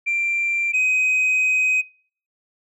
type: tone pair in turn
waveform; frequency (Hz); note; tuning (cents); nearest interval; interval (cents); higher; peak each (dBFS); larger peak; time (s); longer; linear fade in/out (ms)
sine; 2363 / 2517; D7 / D#7; +10 / +19; minor second; 109; second; -17 / -13; second; 0.06-0.73 / 0.73-1.82; second; 20
effects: noise-tail reverb RT60 0.5 s tail -25 dB re dry + tanh soft clip ceiling -15 dBFS